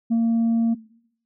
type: tone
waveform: sine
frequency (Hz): 229.5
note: A#3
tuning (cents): -27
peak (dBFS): -14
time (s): 0.1-0.75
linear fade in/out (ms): 20
effects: noise-tail reverb RT60 0.7 s tail -21 dB re dry + tanh soft clip ceiling -16 dBFS